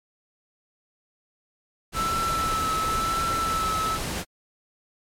pink noise, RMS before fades -30 dBFS, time 1.92-4.25 s, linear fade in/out 50 ms
triangle tone with vibrato, 1318.5 Hz, E6, in tune, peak -22 dBFS, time 1.94-3.99 s, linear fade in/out 50 ms, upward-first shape triangle, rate 0.95 Hz, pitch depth 31 cents each way
effects low-pass 12000 Hz 12 dB/octave + MP3 96 kbps

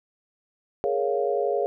sine chord, Bb minor seventh, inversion third, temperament equal, 415.3 / 466.2 / 554.4 / 698.5 Hz, Ab4 / Bb4 / Db5 / F5, 0 / 0 / 0 / 0 cents, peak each -26 / -28 / -27 / -29 dBFS, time 0.84-1.66 s, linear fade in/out 0 ms, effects none

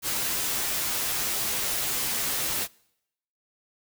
white noise with comb filter, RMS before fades -28 dBFS, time 0.02-2.68 s, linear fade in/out 50 ms, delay 11 ms, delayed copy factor -0.65, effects noise-tail reverb RT60 0.8 s tail -25 dB re dry

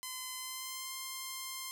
5% pulse tone with pitch glide, 1026 to 1051.8 Hz, C6 to C6, -34 to +9 cents, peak -28 dBFS, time 0.03-1.71 s, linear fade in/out 0 ms, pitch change +43 cents, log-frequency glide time 0.36-0.92 s, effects none

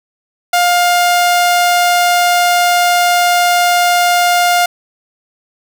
sawtooth tone, 706 Hz, F5, 19 cents sharp, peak -5 dBFS, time 0.53-4.66 s, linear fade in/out 5 ms, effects none

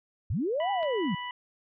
sine linear two-way sweep, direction up then down, 65.41 to 820 to 149.6 Hz, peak -26 dBFS, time 0.3-1.15 s, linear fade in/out 5 ms, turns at 0.71 s
harmonic tone, 986 Hz, B5, 3 cents flat, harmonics 1 / 2 / 3, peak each -36 / -39 / -41 dBFS, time 0.6-1.31 s, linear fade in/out 2 ms
clicks, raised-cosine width 0.3 ms, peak -29 / -39 dBFS, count 2, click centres 0.83 / 0.844 s
effects none

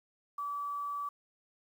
sine tone with quantisation, 1151 Hz, D6, 35 cents flat, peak -34 dBFS, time 0.38-1.09 s, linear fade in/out 5 ms, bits 10, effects none

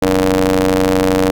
sawtooth ring-modulated tone, 92.5 Hz, F#2, in tune, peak -4 dBFS, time 0.02-1.31 s, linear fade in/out 5 ms, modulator 383 Hz, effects none

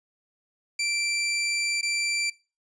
20% pulse tone with dropouts, 2347 Hz, D7, 2 cents flat, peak -20 dBFS, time 0.79-2.3 s, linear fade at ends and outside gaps 5 ms, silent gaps 1.812-1.828 s, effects noise-tail reverb RT60 0.3 s tail -20 dB re dry + resampled to 22050 Hz

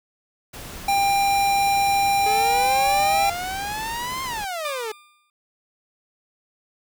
pink noise, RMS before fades -37 dBFS, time 0.53-4.45 s, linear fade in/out 10 ms
square tone, 796 Hz, G5, 26 cents sharp, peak -18 dBFS, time 0.88-3.3 s, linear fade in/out 5 ms
sawtooth exponential two-way sweep, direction up then down, 419.3 to 1067 to 419.3 Hz, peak -23 dBFS, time 2.26-4.92 s, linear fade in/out 5 ms, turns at 4.23 s
20% pulse tone with exponential decay, 1200 Hz, D6, 37 cents sharp, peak -22 dBFS, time 4.65-5.3 s, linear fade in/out 2 ms, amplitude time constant 140 ms
effects none

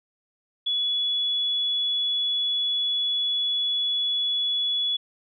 sine tone, 3400 Hz, G#7, 40 cents sharp, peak -22 dBFS, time 0.66-4.97 s, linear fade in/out 10 ms, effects none

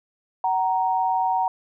sine tone pair together, 753 / 933 Hz, F#5 / A#5, +30 / +1 cents, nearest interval major third, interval 371 cents, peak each -22 dBFS, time 0.44-1.48 s, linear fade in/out 2 ms, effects none

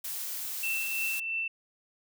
blue noise, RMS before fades -36 dBFS, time 0.04-1.2 s, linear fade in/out 5 ms
sine tone with tremolo, 2675 Hz, E7, 25 cents sharp, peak -28 dBFS, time 0.63-1.48 s, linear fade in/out 5 ms, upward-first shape triangle, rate 3 Hz, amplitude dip 45%
effects none

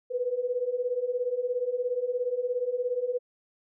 sine beating tone pair, 482.6 / 499.6 Hz, B4 / B4, -40 / +20 cents, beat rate 17 Hz, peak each -31 / -28 dBFS, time 0.1-3.19 s, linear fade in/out 20 ms, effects none

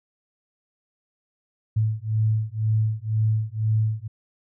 sine beating tone pair, 108.3 / 110.3 Hz, A2 / A2, -27 / +5 cents, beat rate 2 Hz, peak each -23 dBFS, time 1.76-4.08 s, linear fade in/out 10 ms, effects none

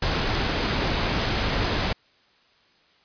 pink noise, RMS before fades -24 dBFS, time 0.02-1.93 s, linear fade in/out 5 ms, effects white hiss -60 dBFS RMS until 3.04 s + resampled to 11025 Hz

